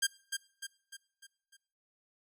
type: tone with echo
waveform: 10% pulse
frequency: 1600 Hz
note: G6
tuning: 35 cents sharp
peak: -18 dBFS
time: 0.02-0.07 s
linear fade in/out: 10 ms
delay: 300 ms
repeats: 5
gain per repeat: -6 dB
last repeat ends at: 1.57 s
effects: noise-tail reverb RT60 0.7 s tail -23 dB re dry